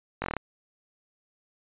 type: slowing click train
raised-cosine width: 0.5 ms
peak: -14 dBFS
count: 7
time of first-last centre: 0.22-0.367 s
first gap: 20 ms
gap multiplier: 1.08
effects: resampled to 8000 Hz